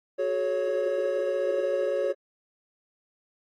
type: chord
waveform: triangle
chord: F# suspended second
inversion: none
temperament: equal with one note detuned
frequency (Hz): 370 / 425.7 / 554.4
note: F#4 / G#4 / C#5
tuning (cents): 0 / +43 / 0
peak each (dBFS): -30 / -29 / -24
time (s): 0.18-2.13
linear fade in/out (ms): 20
effects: AAC 32 kbps

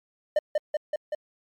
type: tone with echo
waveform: triangle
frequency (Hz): 604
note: D5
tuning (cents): +48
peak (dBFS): -16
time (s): 0.36-0.39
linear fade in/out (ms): 5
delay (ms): 190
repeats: 4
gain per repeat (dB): -2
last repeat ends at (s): 1.15
effects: MP3 96 kbps

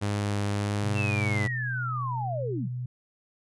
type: tone with vibrato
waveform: sawtooth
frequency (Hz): 102.2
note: G#2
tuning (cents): -27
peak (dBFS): -22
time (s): 0.01-1.48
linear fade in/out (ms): 20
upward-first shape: triangle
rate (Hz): 1.7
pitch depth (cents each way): 11
type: tone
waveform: sine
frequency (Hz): 124.3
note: B2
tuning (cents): +12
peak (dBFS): -30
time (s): 0.83-2.86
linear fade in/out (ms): 5
type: linear sweep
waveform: sine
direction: down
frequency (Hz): 2729 to 122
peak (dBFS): -30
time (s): 0.94-2.7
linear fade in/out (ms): 50
effects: resampled to 24000 Hz

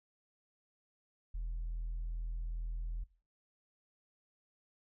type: tone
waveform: sine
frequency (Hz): 41.2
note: E1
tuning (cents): 0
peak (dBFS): -34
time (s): 1.34-3.04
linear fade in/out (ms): 10
effects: noise-tail reverb RT60 0.4 s tail -21 dB re dry + tanh soft clip ceiling -34 dBFS

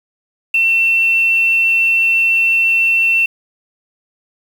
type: tone with quantisation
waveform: sine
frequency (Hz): 2697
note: E7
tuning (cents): +39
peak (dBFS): -10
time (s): 0.54-3.26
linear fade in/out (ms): 5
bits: 6
effects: none

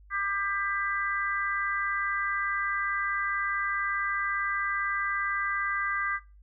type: harmonic tone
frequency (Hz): 397.8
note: G4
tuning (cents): +25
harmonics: 3 / 4 / 5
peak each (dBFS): -30 / -31 / -32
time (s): 0.1-6.2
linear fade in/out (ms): 50
effects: noise-tail reverb RT60 0.3 s tail -23 dB re dry + added 50 Hz sine -51 dBFS peak until 6.42 s

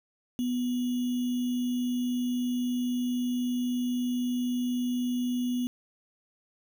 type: tone with sample-and-hold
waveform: sine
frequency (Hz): 246.9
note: B3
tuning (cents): 0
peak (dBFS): -26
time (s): 0.39-5.67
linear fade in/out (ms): 0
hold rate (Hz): 3150
effects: none

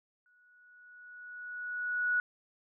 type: tone with exponential growth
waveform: sine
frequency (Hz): 1466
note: F#6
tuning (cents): -16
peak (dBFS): -25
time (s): 0.26-2.2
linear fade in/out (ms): 1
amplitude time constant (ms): 420
effects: none

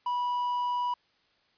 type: tone with quantisation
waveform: triangle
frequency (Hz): 979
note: B5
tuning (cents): -15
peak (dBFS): -25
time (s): 0.06-0.94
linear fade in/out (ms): 5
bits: 8
effects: white hiss -68 dBFS RMS until 1.57 s + resampled to 11025 Hz

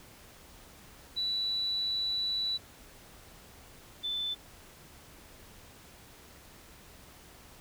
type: tone pair in turn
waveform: sine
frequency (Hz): 3951 / 3520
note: B7 / A7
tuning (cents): 0 / 0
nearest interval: major second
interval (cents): 200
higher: first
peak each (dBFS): -29 / -31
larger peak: first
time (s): 1.16-2.58 / 4.03-4.35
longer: first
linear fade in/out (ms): 20
effects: added 71 Hz sine -64 dBFS peak until 7.6 s + pink hiss -54 dBFS RMS until 7.6 s

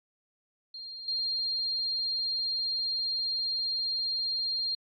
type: tone with level steps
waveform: sine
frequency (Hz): 4205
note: C8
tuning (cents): +8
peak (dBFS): -39 / -28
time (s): 0.74-4.75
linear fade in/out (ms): 5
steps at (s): 1.08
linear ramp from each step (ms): 2
effects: AAC 32 kbps

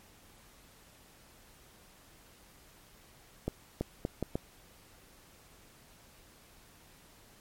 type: accelerating click train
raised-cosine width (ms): 2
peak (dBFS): -18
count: 5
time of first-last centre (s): 3.48-4.355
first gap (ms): 330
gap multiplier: 0.73
effects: pink hiss -59 dBFS RMS until 7.4 s + MP3 64 kbps

